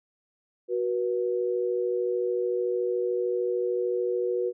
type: tone pair together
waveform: sine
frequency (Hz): 370.3 / 483.8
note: F#4 / B4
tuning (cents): +1 / -36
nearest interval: perfect fourth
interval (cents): 463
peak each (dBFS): -27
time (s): 0.68-4.53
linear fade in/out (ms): 50
effects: none